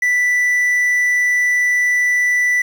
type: tone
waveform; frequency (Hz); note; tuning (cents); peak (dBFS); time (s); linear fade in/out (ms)
triangle; 1975.5; B6; 0; -11; 0.02-2.62; 5
effects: 7-bit